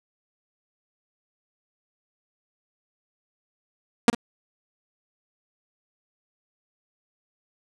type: tone with echo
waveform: sawtooth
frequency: 235.5 Hz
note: A#3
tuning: 18 cents sharp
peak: -8 dBFS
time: 4.08-4.1 s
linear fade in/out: 2 ms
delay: 48 ms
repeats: 1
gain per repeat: -14 dB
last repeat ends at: 4.148 s
effects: resampled to 24000 Hz + 7-bit